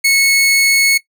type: tone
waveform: sawtooth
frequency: 2197 Hz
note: C#7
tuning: 16 cents flat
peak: -6 dBFS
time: 0.04-0.98 s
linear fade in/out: 10 ms
effects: noise-tail reverb RT60 0.1 s tail -17 dB re dry

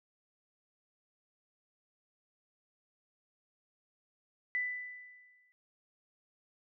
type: tone with exponential decay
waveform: sine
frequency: 1990 Hz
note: B6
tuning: 13 cents sharp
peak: -29 dBFS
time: 4.55-5.52 s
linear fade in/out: 0 ms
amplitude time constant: 210 ms
effects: none

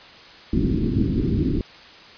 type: low-pass noise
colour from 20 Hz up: white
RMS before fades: -21 dBFS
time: 0.53-1.61 s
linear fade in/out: 2 ms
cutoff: 340 Hz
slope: 48 dB/octave
effects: white hiss -44 dBFS RMS until 2.17 s + resampled to 11025 Hz

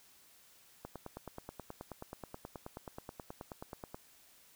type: click train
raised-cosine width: 1 ms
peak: -29 dBFS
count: 30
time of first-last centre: 0.85-3.945 s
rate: 9.37 Hz
effects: white hiss -63 dBFS RMS until 4.55 s

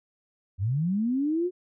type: linear sweep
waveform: sine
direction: up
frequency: 86.5 to 370 Hz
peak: -23 dBFS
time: 0.58-1.51 s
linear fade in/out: 50 ms
effects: none

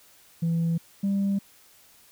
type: tone pair in turn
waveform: sine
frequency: 166.5 / 197.95 Hz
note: E3 / G3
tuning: +18 / +17 cents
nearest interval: minor third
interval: 299 cents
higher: second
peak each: -20 dBFS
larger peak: neither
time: 0.42-0.78 / 1.03-1.39 s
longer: neither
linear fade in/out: 10 ms
effects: tanh soft clip ceiling -20 dBFS + white hiss -56 dBFS RMS until 2.11 s

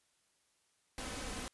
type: noise with comb filter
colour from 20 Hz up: pink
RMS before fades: -42 dBFS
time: 0.98-1.48 s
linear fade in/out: 0 ms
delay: 3.9 ms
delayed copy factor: +0.5
effects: white hiss -75 dBFS RMS until 1.53 s + resampled to 24000 Hz

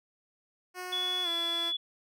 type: tone with pitch glide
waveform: 10% pulse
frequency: 364.1 to 337.8 Hz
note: F#4 to E4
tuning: -28 to +42 cents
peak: -29 dBFS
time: 0.74-1.73 s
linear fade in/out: 50 ms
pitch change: -130 cents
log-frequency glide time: 1.23-1.28 s
type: tone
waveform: sine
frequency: 3417 Hz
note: G#7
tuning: 49 cents sharp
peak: -29 dBFS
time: 0.92-1.77 s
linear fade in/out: 10 ms
effects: none

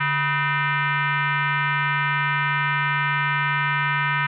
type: tone with frequency modulation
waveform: sine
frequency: 145.5 Hz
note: D3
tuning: 16 cents flat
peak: -19 dBFS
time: 0-4.27 s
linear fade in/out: 10 ms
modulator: 559 Hz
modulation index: 3.9
effects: none

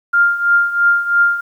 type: tone with tremolo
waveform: sine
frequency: 1400 Hz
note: F6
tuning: 4 cents sharp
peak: -7 dBFS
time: 0.13-1.41 s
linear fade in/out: 10 ms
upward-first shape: triangle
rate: 3 Hz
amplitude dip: 80%
effects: 8-bit

